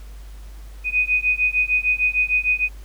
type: beating tone pair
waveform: sine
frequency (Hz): 2489 / 2495.6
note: D#7 / D#7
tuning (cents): 0 / +5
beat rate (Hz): 6.6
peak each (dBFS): -20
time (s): 0.84-2.69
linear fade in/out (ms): 50
effects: added 50 Hz sine -35 dBFS peak until 2.84 s + pink hiss -51 dBFS RMS until 2.84 s